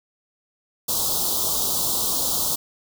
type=band-stop noise; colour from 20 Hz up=white; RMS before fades=-23 dBFS; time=0.88-2.56 s; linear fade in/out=10 ms; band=1200 to 3400 Hz; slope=48 dB/octave; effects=none